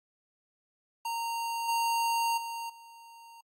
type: tone with level steps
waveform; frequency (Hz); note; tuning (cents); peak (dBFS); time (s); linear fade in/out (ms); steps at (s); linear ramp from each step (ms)
square; 925; A#5; -14; -32 / -27 / -36 / -50; 1.05-3.41; 5; 1.68 / 2.37 / 2.69; 10
effects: AAC 64 kbps